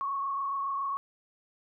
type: tone with frequency modulation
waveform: sine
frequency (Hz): 1104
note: C#6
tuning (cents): -7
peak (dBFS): -29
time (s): 0.01-0.97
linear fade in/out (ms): 0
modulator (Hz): 27.2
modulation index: 1
effects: none